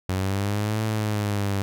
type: exponential two-way sweep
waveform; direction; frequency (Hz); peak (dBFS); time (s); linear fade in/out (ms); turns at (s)
sawtooth; up then down; 92.5 to 110 to 98; -19; 0.09-1.62; 0; 0.83
effects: none